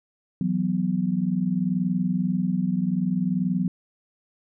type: chord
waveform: sine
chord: E suspended second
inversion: none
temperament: just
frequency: 164.81 / 185.42 / 247.2 Hz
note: E3 / F#3 / B3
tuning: 0 / +4 / +2 cents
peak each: -28 / -23 / -28 dBFS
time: 0.41-3.68 s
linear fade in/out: 2 ms
effects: none